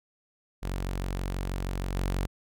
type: tone with level steps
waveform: sawtooth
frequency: 46.25 Hz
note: F#1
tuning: in tune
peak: -26 / -23 dBFS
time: 0.62-2.27 s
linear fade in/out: 20 ms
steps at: 1.95 s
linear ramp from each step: 2 ms
effects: none